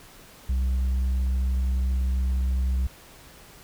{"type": "tone with tanh clipping", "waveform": "triangle", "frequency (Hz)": 64.3, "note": "C2", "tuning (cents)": -30, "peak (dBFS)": -22, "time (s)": [0.49, 2.87], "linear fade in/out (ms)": 5, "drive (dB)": 8, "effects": ["pink hiss -49 dBFS RMS until 3.63 s"]}